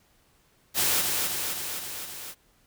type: noise with echo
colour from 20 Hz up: white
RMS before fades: -24 dBFS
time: 0.74-1.05 s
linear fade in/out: 50 ms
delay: 260 ms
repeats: 5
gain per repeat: -3 dB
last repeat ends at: 2.35 s
effects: pink hiss -64 dBFS RMS until 2.66 s